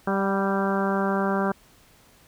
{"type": "harmonic tone with a mistuned harmonic", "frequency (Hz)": 196, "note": "G3", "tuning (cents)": 0, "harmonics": [1, 2, 3, 4, 5, 6, 7, 8], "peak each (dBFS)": [-25, -28, -30, -31, -32, -33, -33, -34], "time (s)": [0.07, 1.52], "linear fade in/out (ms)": 5, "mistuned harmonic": 4, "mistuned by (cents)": -22, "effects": ["pink hiss -56 dBFS RMS until 2.27 s"]}